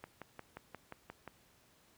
click train, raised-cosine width 0.5 ms, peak -30 dBFS, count 8, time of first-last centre 0.04-1.277 s, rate 5.66 Hz, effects pink hiss -67 dBFS RMS until 1.97 s + high-pass 60 Hz 12 dB/octave

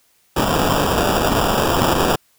violet noise with sample-and-hold, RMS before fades -17 dBFS, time 0.36-2.16 s, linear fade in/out 10 ms, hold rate 2100 Hz, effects white hiss -59 dBFS RMS until 2.38 s

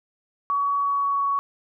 sine tone with pitch glide, 1129 to 1119.3 Hz, C#6 to C#6, +31 to +16 cents, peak -20 dBFS, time 0.5-1.39 s, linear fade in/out 0 ms, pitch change -15 cents, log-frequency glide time 0.78-1.24 s, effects none

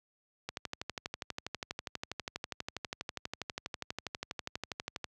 click train, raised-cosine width 0.2 ms, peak -19 dBFS, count 57, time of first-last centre 0.49-5.043 s, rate 12.3 Hz, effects high-pass 60 Hz 12 dB/octave

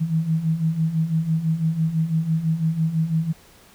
sine beating tone pair, 157 / 163 Hz, D#3 / E3, +16 / -19 cents, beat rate 6 Hz, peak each -25 / -20 dBFS, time 0-3.33 s, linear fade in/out 20 ms, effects pink hiss -51 dBFS RMS until 3.74 s

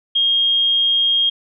sine tone, 3240 Hz, G#7, 43 cents flat, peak -13 dBFS, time 0.15-1.3 s, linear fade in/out 10 ms, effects none

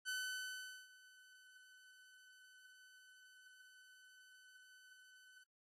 sawtooth tone with ADSR envelope, 1511 Hz, F#6, 36 cents sharp, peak -36 dBFS, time 0.05-5.44 s, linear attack 38 ms, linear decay 790 ms, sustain -23 dB, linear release 9 ms, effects AAC 32 kbps

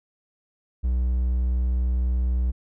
triangle tone, 61.9 Hz, B1, 5 cents sharp, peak -18 dBFS, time 0.83-2.52 s, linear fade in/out 20 ms, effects none

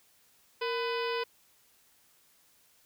harmonic tone with a mistuned harmonic, 500 Hz, B4, 21 cents sharp, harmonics 1 / 2 / 3 / 4 / 5 / 6 / 7 / 8 / 9 / 10, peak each -32 / -36 / -41 / -43 / -41 / -43 / -47 / -49 / -49 / -46 dBFS, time 0.61-1.24 s, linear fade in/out 10 ms, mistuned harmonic 1, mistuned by -120 cents, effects white hiss -65 dBFS RMS until 2.85 s

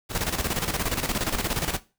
pink noise with tremolo, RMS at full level -25 dBFS, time 0.09-1.8 s, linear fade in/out 50 ms, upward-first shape square, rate 17 Hz, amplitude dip 65%, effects noise-tail reverb RT60 0.3 s tail -18 dB re dry

